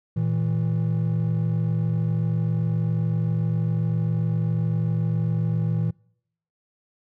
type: tone pair together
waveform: triangle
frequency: 115.38 / 162.9 Hz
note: A#2 / E3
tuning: -17 / -20 cents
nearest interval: tritone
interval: 597 cents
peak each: -21 dBFS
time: 0.16-5.91 s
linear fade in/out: 10 ms
effects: noise-tail reverb RT60 0.7 s tail -26 dB re dry + tanh soft clip ceiling -13 dBFS